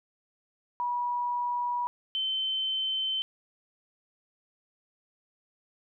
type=tone pair in turn; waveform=sine; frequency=970 / 3080 Hz; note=B5 / G7; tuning=-31 / -31 cents; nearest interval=octave + minor sixth; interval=2000 cents; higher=second; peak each=-27 dBFS; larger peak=neither; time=0.8-1.87 / 2.15-3.22 s; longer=neither; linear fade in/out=0 ms; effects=none